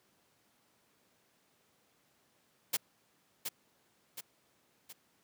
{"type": "noise with echo", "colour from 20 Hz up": "white", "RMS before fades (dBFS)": -31, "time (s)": [2.73, 2.77], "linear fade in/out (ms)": 10, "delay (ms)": 720, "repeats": 3, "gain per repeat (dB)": -6, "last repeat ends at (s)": 4.93, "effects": ["pink hiss -71 dBFS RMS until 5.23 s", "high-pass 150 Hz 12 dB/octave"]}